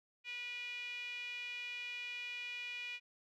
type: tone with band-pass filter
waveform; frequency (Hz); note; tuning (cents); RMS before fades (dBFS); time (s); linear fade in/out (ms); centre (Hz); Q
5% pulse; 486.4; B4; -26; -44; 0.24-3; 50; 2500; 7.2
effects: none